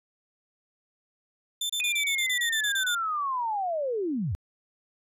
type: tone bursts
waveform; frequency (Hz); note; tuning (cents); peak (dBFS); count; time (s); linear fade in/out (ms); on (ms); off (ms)
sawtooth; 3546; A7; +13; -24; 12; 1.61-2.95; 5; 86; 28
type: linear sweep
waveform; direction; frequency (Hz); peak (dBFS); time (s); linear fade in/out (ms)
sine; down; 2500 to 70.9; -26; 1.8-4.35; 0
effects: resampled to 32000 Hz